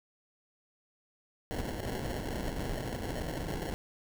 pink noise with sample-and-hold, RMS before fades -36 dBFS, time 1.51-3.74 s, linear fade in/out 0 ms, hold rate 1225 Hz, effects none

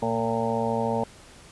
harmonic tone with a mistuned harmonic, 114.4 Hz, A#2, 32 cents flat, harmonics 1 / 2 / 4 / 5 / 6 / 7 / 8, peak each -34 / -29 / -29 / -30 / -34 / -32 / -31 dBFS, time 0.02-1.04 s, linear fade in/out 5 ms, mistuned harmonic 1, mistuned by +40 cents, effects pink hiss -49 dBFS RMS until 1.51 s + resampled to 24000 Hz

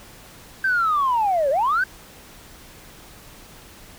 sine linear two-way sweep, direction down then up, 1580 to 523.3 to 1580 Hz, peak -16 dBFS, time 0.64-1.84 s, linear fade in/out 5 ms, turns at 1.5 s, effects tanh soft clip ceiling -13 dBFS + pink hiss -45 dBFS RMS until 3.98 s

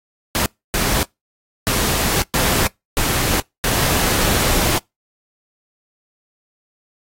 pink noise bursts at uneven times, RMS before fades -18 dBFS, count 6, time 0.35-0.46 / 0.74-1.03 / 1.67-2.22 / 2.34-2.67 / 2.97-3.4 / 3.64-4.78 s, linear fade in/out 0 ms, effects noise-tail reverb RT60 0.2 s tail -26 dB re dry + AAC 48 kbps

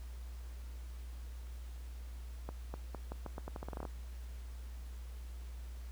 accelerating click train, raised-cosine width 1 ms, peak -28 dBFS, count 15, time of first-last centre 2.49-3.852 s, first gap 250 ms, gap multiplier 0.83, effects added 60 Hz sine -43 dBFS peak until 5.91 s + pink hiss -61 dBFS RMS until 5.91 s

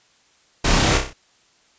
pink noise with echo, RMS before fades -18 dBFS, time 0.64-0.98 s, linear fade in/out 10 ms, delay 31 ms, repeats 5, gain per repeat -5 dB, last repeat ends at 1.135 s, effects white hiss -58 dBFS RMS until 1.78 s + resampled to 16000 Hz

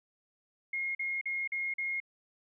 sine tone bursts, 2147 Hz, C7, 44 cents sharp, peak -31 dBFS, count 5, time 0.73-2.002 s, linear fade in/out 5 ms, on 220 ms, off 43 ms, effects none

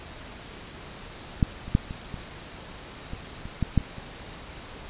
clicks, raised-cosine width 5 ms, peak -7 / -24 / -6 / -22 / -22 / -22 / -24 / -12 / -7 / -27 / -26 dBFS, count 11, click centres 1.428 / 1.68 / 1.751 / 1.909 / 2.142 / 3.134 / 3.455 / 3.627 / 3.777 / 3.807 / 3.983 s, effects pink hiss -42 dBFS RMS until 4.89 s + resampled to 8000 Hz

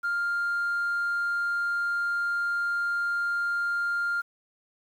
sine tone, 1400 Hz, F6, 4 cents sharp, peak -23 dBFS, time 0.03-4.22 s, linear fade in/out 20 ms, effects tanh soft clip ceiling -23 dBFS + 9-bit

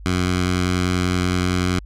10% pulse tone with notch filter, 90.5 Hz, F#2, 38 cents flat, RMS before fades -20 dBFS, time 0.06-1.79 s, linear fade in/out 0 ms, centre 530 Hz, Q 0.97, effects added 50 Hz sine -35 dBFS peak until 1.85 s + low-pass 8000 Hz 12 dB/octave

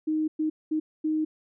sine tone bursts at uneven times, 311.1 Hz, D#4, in tune, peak -23 dBFS, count 4, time 0.07-0.28 / 0.39-0.5 / 0.71-0.8 / 1.04-1.25 s, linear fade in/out 10 ms, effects none

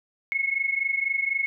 sine tone pair together, 2176 / 2200 Hz, C#7 / C#7, -33 / -14 cents, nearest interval unison, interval 19 cents, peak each -25 / -27 dBFS, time 0.32-1.46 s, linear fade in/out 0 ms, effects none

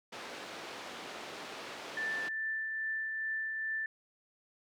pink band-pass noise, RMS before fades -45 dBFS, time 0.12-2.29 s, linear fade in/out 10 ms, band 360 to 4400 Hz, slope 12 dB/octave
sine tone with tremolo, 1768 Hz, A6, 8 cents sharp, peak -32 dBFS, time 1.97-3.86 s, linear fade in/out 2 ms, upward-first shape triangle, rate 2.4 Hz, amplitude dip 30%
effects none

